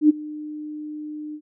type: tone with ADSR envelope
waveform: sine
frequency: 302.3 Hz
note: D#4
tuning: 50 cents flat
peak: -8 dBFS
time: 0.01-1.41 s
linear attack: 84 ms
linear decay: 18 ms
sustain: -22 dB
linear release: 66 ms
effects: none